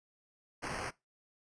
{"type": "noise with sample-and-hold", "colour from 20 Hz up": "white", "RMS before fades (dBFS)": -39, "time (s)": [0.62, 0.91], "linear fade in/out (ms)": 20, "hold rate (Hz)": 3675, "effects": ["noise-tail reverb RT60 0.2 s tail -20 dB re dry", "resampled to 22050 Hz"]}